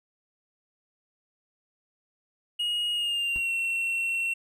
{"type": "tone with pitch glide", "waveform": "triangle", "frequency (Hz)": [2880, 2718], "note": ["F#7", "F7"], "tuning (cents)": [-47, -48], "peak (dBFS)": -24, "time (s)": [2.59, 4.34], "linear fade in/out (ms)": 10, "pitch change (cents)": -101, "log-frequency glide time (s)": [2.93, 3.52]}
{"type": "noise with exponential decay", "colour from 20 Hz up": "brown", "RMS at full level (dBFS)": -35, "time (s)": [3.36, 3.45], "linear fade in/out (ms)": 0, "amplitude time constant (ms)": 18}
{"effects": []}